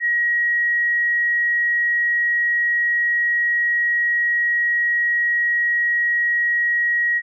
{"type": "tone", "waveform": "sine", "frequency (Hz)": 1900, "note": "A#6", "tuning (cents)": 33, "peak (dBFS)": -16, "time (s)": [0, 7.22], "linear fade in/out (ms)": 50, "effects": []}